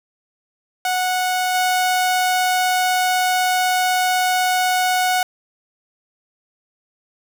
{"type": "tone with level steps", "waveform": "sawtooth", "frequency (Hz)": 736, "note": "F#5", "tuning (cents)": -9, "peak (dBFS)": [-14, -12], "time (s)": [0.85, 5.23], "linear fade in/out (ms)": 2, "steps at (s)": 1.54, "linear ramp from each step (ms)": 10, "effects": []}